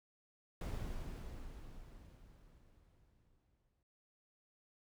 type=noise with exponential decay; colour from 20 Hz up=brown; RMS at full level=-39 dBFS; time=0.61-3.83 s; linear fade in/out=2 ms; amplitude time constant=700 ms; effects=none